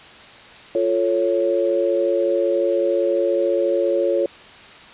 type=chord; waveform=sine; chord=F augmented; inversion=none; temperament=equal; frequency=349.2 / 440 / 554.4 Hz; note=F4 / A4 / C#5; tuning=0 / 0 / 0 cents; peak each=-21 / -23 / -19 dBFS; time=0.75-4.26 s; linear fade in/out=2 ms; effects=white hiss -42 dBFS RMS until 4.93 s + resampled to 8000 Hz